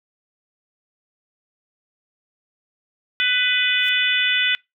harmonic tone, 498 Hz, B4, 14 cents sharp, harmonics 3 / 4 / 5 / 6 / 7, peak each -23 / -23 / -23 / -23 / -23 dBFS, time 3.2-4.55 s, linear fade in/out 0 ms
white noise with exponential growth, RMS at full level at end -43 dBFS, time 3.7-3.89 s, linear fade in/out 0 ms, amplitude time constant 41 ms
effects noise-tail reverb RT60 0.2 s tail -25 dB re dry

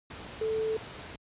sine tone in noise, 440 Hz, A4, in tune, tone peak -27 dBFS, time 0.41-0.77 s, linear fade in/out 5 ms, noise pink, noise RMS -43 dBFS, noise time 0.1-1.16 s, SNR +13 dB, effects high-pass 60 Hz 12 dB/octave + resampled to 8000 Hz

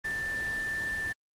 sine tone in noise, 1773 Hz, A6, 13 cents sharp, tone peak -30 dBFS, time 0.04-1.13 s, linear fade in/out 10 ms, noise pink, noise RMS -42 dBFS, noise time 0.04-1.13 s, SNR +9 dB, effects low-pass 11000 Hz 12 dB/octave + Opus 24 kbps

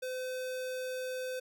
square tone, 511 Hz, C5, 41 cents flat, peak -36 dBFS, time 0.02-1.4 s, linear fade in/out 10 ms, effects none

